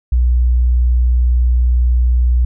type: tone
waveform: sine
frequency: 61 Hz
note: B1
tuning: 21 cents flat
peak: -9 dBFS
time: 0.12-2.45 s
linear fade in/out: 5 ms
effects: none

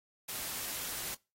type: noise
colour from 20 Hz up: white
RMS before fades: -39 dBFS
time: 0.28-1.15 s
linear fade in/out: 10 ms
effects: noise-tail reverb RT60 0.3 s tail -25 dB re dry + AAC 48 kbps

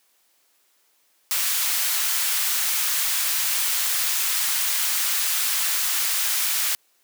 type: high-pass noise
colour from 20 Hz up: white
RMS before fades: -23 dBFS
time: 1.31-6.75 s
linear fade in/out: 0 ms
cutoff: 1200 Hz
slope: 12 dB/octave
effects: white hiss -64 dBFS RMS until 7.03 s + high-pass 300 Hz 12 dB/octave

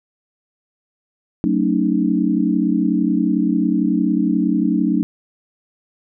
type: chord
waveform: sine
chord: D# half-diminished seventh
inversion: first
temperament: just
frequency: 186.68 / 224 / 280 / 311.1 Hz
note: F#3 / A3 / C#4 / D#4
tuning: +16 / +31 / +18 / 0 cents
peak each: -20 dBFS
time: 1.44-5.03 s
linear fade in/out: 0 ms
effects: none

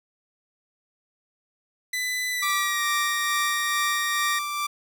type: tone with pitch glide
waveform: sawtooth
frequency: 2000 to 1866.1 Hz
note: B6 to A#6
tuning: +21 to +1 cents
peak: -22 dBFS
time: 1.93-4.39 s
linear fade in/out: 5 ms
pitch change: -120 cents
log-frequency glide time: 2.3-2.85 s
type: tone with tremolo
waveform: sawtooth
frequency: 1174.7 Hz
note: D6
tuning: in tune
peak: -20 dBFS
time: 2.42-4.67 s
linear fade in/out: 10 ms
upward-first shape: sine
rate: 2.3 Hz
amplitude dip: 40%
effects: 9-bit

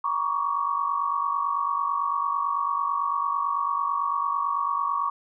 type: tone cluster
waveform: sine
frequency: 945 / 1115 / 1164 Hz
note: A#5 / C#6 / D6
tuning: +23 / +10 / -16 cents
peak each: -31 / -25 / -29 dBFS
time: 0.04-5.1 s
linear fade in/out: 5 ms
effects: none

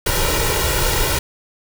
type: noise with comb filter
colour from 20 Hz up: pink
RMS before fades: -18 dBFS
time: 0.06-1.19 s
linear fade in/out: 5 ms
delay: 2.1 ms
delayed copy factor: +0.8
effects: none

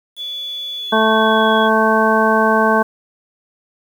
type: tone with pitch glide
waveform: sine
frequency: 3434 to 3350 Hz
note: A7 to G#7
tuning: -43 to +14 cents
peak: -23 dBFS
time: 0.16-1.7 s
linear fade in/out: 50 ms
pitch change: -43 cents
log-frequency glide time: 0.77-1.58 s
type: harmonic tone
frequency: 220 Hz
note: A3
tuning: in tune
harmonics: 1 / 2 / 3 / 4 / 5 / 7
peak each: -18 / -18 / -18 / -18 / -18 / -18 dBFS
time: 0.92-2.83 s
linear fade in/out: 10 ms
effects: 7-bit

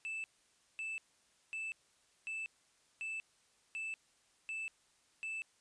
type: tone bursts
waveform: triangle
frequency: 2637 Hz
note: E7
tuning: in tune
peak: -37 dBFS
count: 8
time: 0.05-5.42 s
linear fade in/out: 0 ms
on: 190 ms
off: 550 ms
effects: white hiss -71 dBFS RMS until 5.6 s + resampled to 22050 Hz

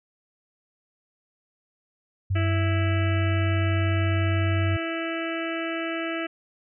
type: tone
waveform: sine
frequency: 95.9 Hz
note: G2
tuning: 37 cents flat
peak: -21 dBFS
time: 2.3-4.77 s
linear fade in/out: 10 ms
type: harmonic tone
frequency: 329.6 Hz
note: E4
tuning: in tune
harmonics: 1 / 2 / 4 / 5 / 6 / 7 / 8 / 9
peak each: -30 / -33 / -36 / -37 / -38 / -38 / -39 / -40 dBFS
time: 2.35-6.27 s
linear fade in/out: 10 ms
effects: none

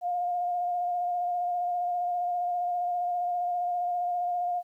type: tone with vibrato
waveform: sine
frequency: 709 Hz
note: F5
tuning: 26 cents sharp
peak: -26 dBFS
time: 0.01-4.63 s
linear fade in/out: 50 ms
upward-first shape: square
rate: 15 Hz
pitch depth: 16 cents each way
effects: 11-bit

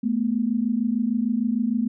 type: tone pair together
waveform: sine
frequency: 217.5 / 244.1 Hz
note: A3 / B3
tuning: -20 / -20 cents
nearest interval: major second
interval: 200 cents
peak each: -23 dBFS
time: 0.03-1.88 s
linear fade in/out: 10 ms
effects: none

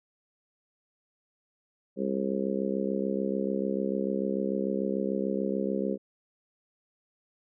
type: harmonic tone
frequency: 66.8 Hz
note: C2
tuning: 36 cents sharp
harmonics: 3 / 4 / 5 / 6 / 7 / 8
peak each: -31 / -35 / -36 / -33 / -36 / -35 dBFS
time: 1.96-5.98 s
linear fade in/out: 50 ms
effects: none

